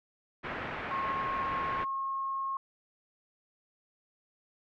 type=low-pass noise; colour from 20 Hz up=white; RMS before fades=-38 dBFS; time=0.43-1.85 s; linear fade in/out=20 ms; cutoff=2100 Hz; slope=24 dB/octave
type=tone; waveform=sine; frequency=1081 Hz; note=C#6; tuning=44 cents flat; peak=-31 dBFS; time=0.91-2.57 s; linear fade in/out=2 ms
effects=none

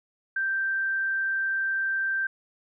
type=tone; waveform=sine; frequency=1568 Hz; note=G6; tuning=in tune; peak=-24 dBFS; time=0.36-2.27 s; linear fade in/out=5 ms; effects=none

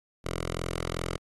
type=tone with notch filter; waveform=5% pulse; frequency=42.61 Hz; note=F1; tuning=42 cents flat; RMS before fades=-33 dBFS; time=0.24-1.18 s; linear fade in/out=20 ms; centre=240 Hz; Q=1.4; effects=AAC 32 kbps

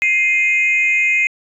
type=tone pair together; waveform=sine; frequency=2102 / 2500 Hz; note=C7 / D#7; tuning=+7 / +8 cents; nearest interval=minor third; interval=301 cents; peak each=-14 dBFS; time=0.02-1.27 s; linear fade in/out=0 ms; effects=tanh soft clip ceiling -7 dBFS

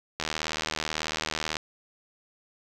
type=click train; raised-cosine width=0.2 ms; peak=-11 dBFS; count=108; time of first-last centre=0.2-1.568 s; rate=78.2 Hz; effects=none

